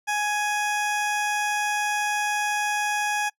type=tone; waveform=20% pulse; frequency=834 Hz; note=G#5; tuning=7 cents sharp; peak=-18 dBFS; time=0.07-3.3 s; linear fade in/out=20 ms; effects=noise-tail reverb RT60 0.1 s tail -24 dB re dry + low-pass 12000 Hz 12 dB/octave